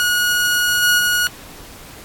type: tone with level steps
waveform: sawtooth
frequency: 1451 Hz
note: F#6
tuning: 34 cents flat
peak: -11 / -8 / -11 dBFS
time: 0-1.27 s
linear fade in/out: 0 ms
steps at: 0.82 / 0.98 s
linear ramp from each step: 20 ms
effects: pink hiss -39 dBFS RMS until 2.04 s + AAC 64 kbps